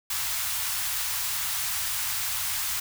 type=band-stop noise; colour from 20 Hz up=white; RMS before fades=-29 dBFS; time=0.1-2.8 s; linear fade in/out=5 ms; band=120 to 840 Hz; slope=24 dB/octave; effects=none